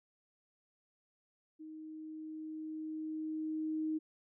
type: tone with level ramp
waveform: sine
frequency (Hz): 312.9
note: D#4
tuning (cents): +10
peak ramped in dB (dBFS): -46 to -32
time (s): 1.59-3.99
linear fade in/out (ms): 20
effects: none